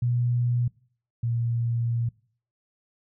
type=tone pair in turn; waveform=sine; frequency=121.3 / 117.44 Hz; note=B2 / A#2; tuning=-31 / +13 cents; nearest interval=minor second; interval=56 cents; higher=first; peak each=-21 / -23 dBFS; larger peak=first; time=0.02-0.68 / 1.23-2.09 s; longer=second; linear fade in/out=5 ms; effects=noise-tail reverb RT60 0.5 s tail -23 dB re dry